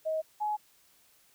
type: tone pair in turn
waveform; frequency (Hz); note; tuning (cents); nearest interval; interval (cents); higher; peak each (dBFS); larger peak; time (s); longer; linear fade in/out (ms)
sine; 632 / 843.6; D#5 / G#5; +27 / +27; perfect fourth; 500; second; -28; neither; 0.05-0.22 / 0.4-0.57; neither; 20
effects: white hiss -64 dBFS RMS until 1.34 s